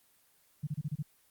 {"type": "tone bursts", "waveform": "sine", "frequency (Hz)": 149, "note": "D3", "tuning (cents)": 25, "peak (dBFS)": -31, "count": 6, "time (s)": [0.63, 1.027], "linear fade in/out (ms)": 10, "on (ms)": 42, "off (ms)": 29, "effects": ["white hiss -67 dBFS RMS until 1.3 s", "Opus 24 kbps"]}